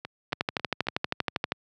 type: two click trains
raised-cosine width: 0.3 ms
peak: -19 / -9 dBFS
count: 4 / 16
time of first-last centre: 0.05-0.87 / 0.33-1.52 s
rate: 3.66 / 12.6 Hz
effects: high-pass 100 Hz 12 dB/octave